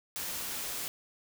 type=noise; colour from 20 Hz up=white; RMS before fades=-37 dBFS; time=0.16-0.88 s; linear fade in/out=0 ms; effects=none